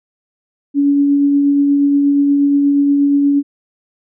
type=tone with tremolo; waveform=sine; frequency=283.5 Hz; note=C#4; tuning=39 cents sharp; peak=-8 dBFS; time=0.74-3.43 s; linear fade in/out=50 ms; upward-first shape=triangle; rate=8.4 Hz; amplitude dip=25%; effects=none